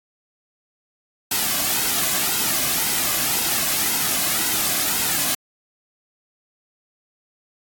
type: noise with flanger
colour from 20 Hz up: white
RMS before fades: -21 dBFS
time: 1.31-5.35 s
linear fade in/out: 5 ms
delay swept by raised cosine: 1.7 to 2.2 ms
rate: 1.9 Hz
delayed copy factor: -0.55
effects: AAC 64 kbps